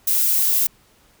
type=noise; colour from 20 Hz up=violet; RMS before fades=-18 dBFS; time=0.07-0.67 s; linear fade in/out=5 ms; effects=pink hiss -56 dBFS RMS until 1.2 s